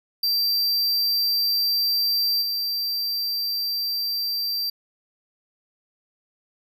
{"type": "tone with level steps", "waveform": "square", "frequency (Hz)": 4699, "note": "D8", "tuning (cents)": 0, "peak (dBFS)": [-20, -24], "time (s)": [0.23, 4.7], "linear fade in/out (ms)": 5, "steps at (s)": 2.41, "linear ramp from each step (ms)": 20, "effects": []}